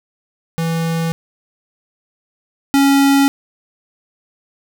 square tone pair in turn, 164.81 / 277.2 Hz, E3 / C#4, 0 / 0 cents, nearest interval major sixth, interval 900 cents, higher second, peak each -17 / -10 dBFS, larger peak second, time 0.58-1.12 / 2.74-3.28 s, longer neither, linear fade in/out 0 ms, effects none

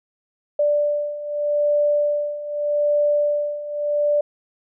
sine beating tone pair, 587.3 / 588.12 Hz, D5 / D5, 0 / +2 cents, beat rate 0.82 Hz, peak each -23 / -19 dBFS, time 0.59-4.21 s, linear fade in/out 5 ms, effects none

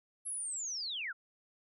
sine linear sweep, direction down, 11175 to 1300 Hz, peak -36 dBFS, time 0.25-1.13 s, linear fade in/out 20 ms, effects none

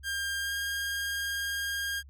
sawtooth tone with pitch glide, 1602 to 1615.9 Hz, G6 to G#6, +37 to -48 cents, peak -27 dBFS, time 0.03-2.03 s, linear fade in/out 50 ms, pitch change +15 cents, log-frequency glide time 0.4-0.53 s, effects added 69 Hz sine -48 dBFS peak until 2.09 s

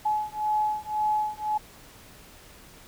sine beating tone pair, 850 / 851.9 Hz, G#5 / G#5, +40 / +44 cents, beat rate 1.9 Hz, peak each -27 dBFS, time 0.05-1.58 s, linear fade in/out 10 ms, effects pink hiss -50 dBFS RMS until 2.87 s

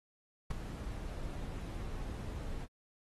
brown noise with ADSR envelope, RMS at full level -30 dBFS, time 0.5-2.67 s, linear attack 11 ms, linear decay 8 ms, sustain -11 dB, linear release 32 ms, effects AAC 32 kbps

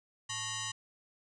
sine tone with frequency modulation, 2084 Hz, C7, 7 cents flat, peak -35 dBFS, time 0.29-0.72 s, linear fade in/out 10 ms, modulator 987 Hz, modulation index 5.8, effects none

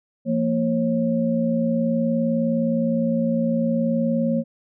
sine tone cluster, 171 / 230.5 / 542 Hz, F3 / A#3 / C#5, -36 / -19 / -39 cents, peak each -26 / -20 / -25 dBFS, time 0.25-4.44 s, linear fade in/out 50 ms, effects none

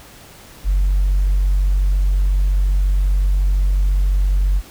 sine tone, 47.19 Hz, F#1, 35 cents sharp, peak -11 dBFS, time 0.64-4.62 s, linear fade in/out 50 ms, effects tanh soft clip ceiling -10 dBFS + pink hiss -42 dBFS RMS until 4.7 s

